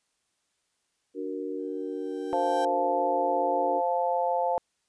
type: chord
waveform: sine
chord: D augmented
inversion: none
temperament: equal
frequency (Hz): 293.7 / 370 / 466.2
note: D4 / F#4 / A#4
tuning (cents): 0 / 0 / 0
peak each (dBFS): -35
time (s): 1.14-3.82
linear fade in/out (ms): 50
type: tone with exponential growth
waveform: 35% pulse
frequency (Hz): 784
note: G5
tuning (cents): 0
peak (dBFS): -30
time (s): 1.59-2.65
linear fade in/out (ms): 2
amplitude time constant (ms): 230
type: harmonic tone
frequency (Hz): 174.61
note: F3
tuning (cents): 0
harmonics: 3 / 4 / 5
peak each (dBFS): -28 / -28 / -28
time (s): 2.33-4.58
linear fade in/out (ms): 0
effects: white hiss -75 dBFS RMS until 4.88 s + resampled to 22050 Hz